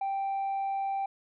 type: tone with tanh clipping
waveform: sine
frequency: 784 Hz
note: G5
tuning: in tune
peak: -29 dBFS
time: 0.01-1.06 s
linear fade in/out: 5 ms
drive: 1 dB
effects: none